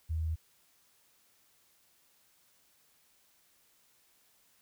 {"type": "tone", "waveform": "sine", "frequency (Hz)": 80, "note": "D#2", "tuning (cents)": 49, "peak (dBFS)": -30, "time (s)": [0.09, 0.36], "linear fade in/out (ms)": 20, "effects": ["white hiss -68 dBFS RMS until 4.61 s"]}